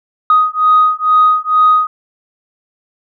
sine beating tone pair, 1248 / 1250.2 Hz, D#6 / D#6, +5 / +8 cents, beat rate 2.2 Hz, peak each -10 dBFS, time 0.3-1.87 s, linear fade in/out 2 ms, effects tanh soft clip ceiling -1 dBFS

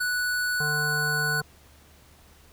square tone, 1478 Hz, F#6, 2 cents flat, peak -25 dBFS, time 0-1.41 s, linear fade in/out 10 ms
harmonic tone, 150 Hz, D3, 37 cents sharp, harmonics 1 / 3 / 5 / 7 / 9, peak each -31 / -36 / -38 / -39 / -41 dBFS, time 0.6-1.42 s, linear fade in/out 5 ms
effects added 74 Hz sine -56 dBFS peak until 2.52 s + pink hiss -56 dBFS RMS until 2.52 s

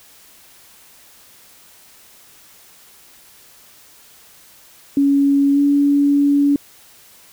sine tone with pitch glide, 280 to 284.7 Hz, C#4 to C#4, +18 to +46 cents, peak -11 dBFS, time 4.97-6.56 s, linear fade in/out 2 ms, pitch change +28 cents, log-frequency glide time 5.53-5.59 s, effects white hiss -47 dBFS RMS until 7.32 s

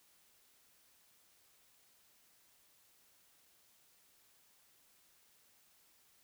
silence, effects white hiss -69 dBFS RMS until 6.23 s

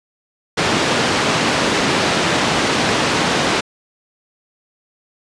pink band-pass noise, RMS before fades -17 dBFS, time 0.57-3.61 s, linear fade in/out 10 ms, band 180 to 5000 Hz, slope 12 dB/octave, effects resampled to 22050 Hz

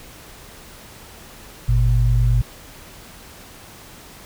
sine tone pair together, 49.87 / 118.6 Hz, G1 / A#2, +30 / +30 cents, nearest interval octave + minor third, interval 1500 cents, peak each -16 dBFS, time 1.68-2.42 s, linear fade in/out 10 ms, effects pink hiss -42 dBFS RMS until 4.25 s

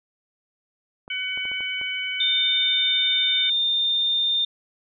clicks, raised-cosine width 1 ms, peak -28 dBFS, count 6, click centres 1.079 / 1.375 / 1.454 / 1.516 / 1.606 / 1.814 s
harmonic tone, 752 Hz, F#5, 28 cents sharp, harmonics 2 / 3 / 4, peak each -35 / -28 / -29 dBFS, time 1.1-3.5 s, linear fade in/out 5 ms
sine tone, 3618 Hz, A7, 48 cents sharp, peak -19 dBFS, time 2.2-4.45 s, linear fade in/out 5 ms
effects none

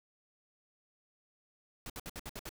pink noise bursts, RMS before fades -43 dBFS, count 7, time 1.86-2.492 s, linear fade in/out 2 ms, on 38 ms, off 61 ms, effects none

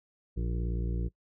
harmonic tone, 58.27 Hz, A#1, in tune, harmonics 1 / 2 / 3 / 5 / 6 / 7 / 8, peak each -30 / -37 / -38 / -46 / -44 / -50 / -49 dBFS, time 0.36-1.09 s, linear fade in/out 20 ms, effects noise-tail reverb RT60 0.1 s tail -21 dB re dry

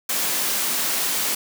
white high-pass noise, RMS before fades -23 dBFS, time 0.09-1.35 s, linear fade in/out 5 ms, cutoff 160 Hz, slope 24 dB/octave, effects none

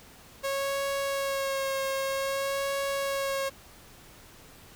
sawtooth tone with vibrato, 547 Hz, C#5, 23 cents flat, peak -24 dBFS, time 0.43-3.5 s, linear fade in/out 20 ms, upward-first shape sine, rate 0.52 Hz, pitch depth 22 cents each way, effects pink hiss -52 dBFS RMS until 4.75 s

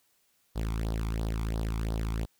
sawtooth tone with flanger, 55 Hz, A1, in tune, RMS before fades -31 dBFS, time 0.55-2.26 s, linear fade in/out 20 ms, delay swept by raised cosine 0.2 to 0.9 ms, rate 2.9 Hz, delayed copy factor +0.75, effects white hiss -70 dBFS RMS until 2.39 s

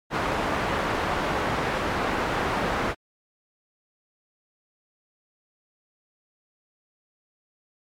white low-pass noise, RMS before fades -26 dBFS, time 0.1-2.95 s, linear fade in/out 50 ms, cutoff 1300 Hz, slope 12 dB/octave, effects MP3 96 kbps

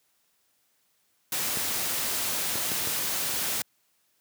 white noise, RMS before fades -29 dBFS, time 1.32-3.62 s, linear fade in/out 2 ms
clicks, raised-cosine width 2 ms, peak -22 dBFS, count 4, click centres 1.572 / 2.556 / 2.718 / 2.873 s
effects white hiss -70 dBFS RMS until 4.2 s + high-pass 80 Hz 12 dB/octave

